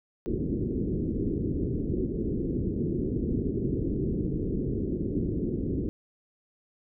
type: low-pass noise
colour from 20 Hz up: white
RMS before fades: -29 dBFS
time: 0.26-5.89 s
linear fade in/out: 0 ms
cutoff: 400 Hz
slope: 48 dB/octave
effects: none